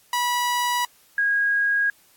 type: tone pair in turn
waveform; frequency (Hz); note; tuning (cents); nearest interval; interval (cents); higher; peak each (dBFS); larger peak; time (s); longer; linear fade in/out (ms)
sawtooth / sine; 975 / 1639.7; B5 / G#6; -23 / -23; major sixth; 900; second; -17 / -18; first; 0.13-0.85 / 1.18-1.9; neither; 2
effects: white hiss -57 dBFS RMS until 2.16 s + AAC 64 kbps